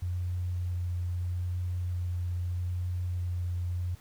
sine tone with vibrato, 88.9 Hz, F2, 31 cents sharp, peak -29 dBFS, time 0.02-3.95 s, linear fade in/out 5 ms, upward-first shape sine, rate 0.78 Hz, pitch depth 11 cents each way, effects pink hiss -58 dBFS RMS until 4 s

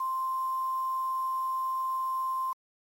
sine tone with quantisation, 1046.5 Hz, C6, in tune, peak -28 dBFS, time 0-2.53 s, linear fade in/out 5 ms, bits 8, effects AAC 48 kbps

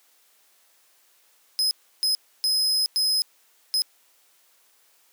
40% pulse tone bursts at uneven times, 5080 Hz, D#8, 35 cents sharp, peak -19 dBFS, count 5, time 1.59-1.71 / 2.03-2.15 / 2.44-2.86 / 2.96-3.22 / 3.74-3.82 s, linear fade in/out 0 ms, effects white hiss -61 dBFS RMS until 5.12 s + high-pass 400 Hz 12 dB/octave

